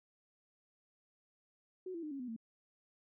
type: tone with pitch steps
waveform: sine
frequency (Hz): 370 / 335.4 / 304 / 275.6 / 249.8 / 226.4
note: F#4 / E4 / D#4 / C#4 / B3 / A3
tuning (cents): 0 / +30 / -40 / -10 / +20 / +50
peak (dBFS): -40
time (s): 1.86-2.364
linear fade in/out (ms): 5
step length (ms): 84
effects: none